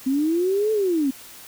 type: linear two-way sweep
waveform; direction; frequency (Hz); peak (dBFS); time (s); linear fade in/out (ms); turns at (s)
sine; up then down; 256 to 441.7 to 256; -18; 0.06-1.11; 10; 0.72
effects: white hiss -43 dBFS RMS until 1.47 s